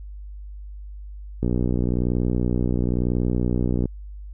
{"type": "click train", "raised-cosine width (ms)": 3, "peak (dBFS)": -10, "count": 149, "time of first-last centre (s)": [1.43, 3.856], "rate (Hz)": 61, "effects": ["added 50 Hz sine -34 dBFS peak until 4.33 s"]}